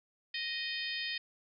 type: harmonic tone with a mistuned harmonic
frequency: 622.3 Hz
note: D#5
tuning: in tune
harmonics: 3 / 4 / 5 / 6 / 7 / 8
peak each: -40 / -41 / -42 / -43 / -43 / -44 dBFS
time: 0.34-1.18 s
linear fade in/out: 5 ms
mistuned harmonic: 6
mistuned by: -33 cents
effects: none